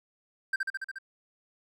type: tone with echo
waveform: triangle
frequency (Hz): 1570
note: G6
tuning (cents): +2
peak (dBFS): -23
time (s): 0.53-0.56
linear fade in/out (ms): 5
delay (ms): 71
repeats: 6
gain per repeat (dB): -2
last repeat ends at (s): 0.986
effects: none